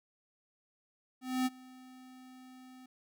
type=tone with ADSR envelope; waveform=square; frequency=256.4 Hz; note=C4; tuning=35 cents flat; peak=-28 dBFS; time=1.21-2.86 s; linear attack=250 ms; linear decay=31 ms; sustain=-24 dB; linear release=4 ms; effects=none